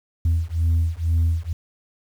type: beating tone pair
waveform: sine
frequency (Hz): 81.6 / 83.7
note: E2 / E2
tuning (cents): -17 / +27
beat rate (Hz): 2.1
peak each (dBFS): -19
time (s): 0.25-1.53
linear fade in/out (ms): 5
effects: tanh soft clip ceiling -14 dBFS + 8-bit